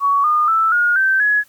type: tone with pitch steps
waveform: sine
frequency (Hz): 1124 / 1218.7 / 1321.3 / 1432.6 / 1553.3 / 1684.1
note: C#6 / D#6 / E6 / F6 / G6 / G#6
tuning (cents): +24 / -36 / +4 / +44 / -16 / +24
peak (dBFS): -12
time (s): 0-1.44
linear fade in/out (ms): 50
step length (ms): 240
effects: white hiss -53 dBFS RMS until 1.48 s